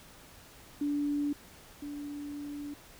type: tone pair in turn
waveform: sine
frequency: 290 / 290 Hz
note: D4 / D4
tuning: -22 / -22 cents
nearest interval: unison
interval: 0 cents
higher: neither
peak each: -28 / -37 dBFS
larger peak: first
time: 0.81-1.33 / 1.82-2.74 s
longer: second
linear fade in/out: 5 ms
effects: pink hiss -54 dBFS RMS until 2.99 s